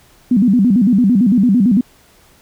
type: tone with vibrato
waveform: sine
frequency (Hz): 219.5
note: A3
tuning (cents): -4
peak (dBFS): -8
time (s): 0.31-1.81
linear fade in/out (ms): 5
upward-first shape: square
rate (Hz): 8.9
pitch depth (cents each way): 210
effects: pink hiss -49 dBFS RMS until 2.41 s